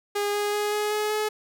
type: tone with pitch steps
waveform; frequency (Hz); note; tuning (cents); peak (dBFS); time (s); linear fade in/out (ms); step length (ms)
sawtooth; 409.5 / 412.8 / 416.2 / 419.6 / 423 / 426.4; G#4 / G#4 / G#4 / G#4 / G#4 / G#4; -24 / -10 / +4 / +18 / +32 / +46; -20; 0.15-1.29; 10; 190
effects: none